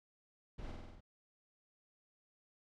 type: noise with echo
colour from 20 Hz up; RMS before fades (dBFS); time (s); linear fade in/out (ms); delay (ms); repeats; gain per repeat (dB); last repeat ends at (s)
brown; -45; 0.58-0.72; 10; 48; 6; -2; 1.008
effects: low-pass 5000 Hz 12 dB/octave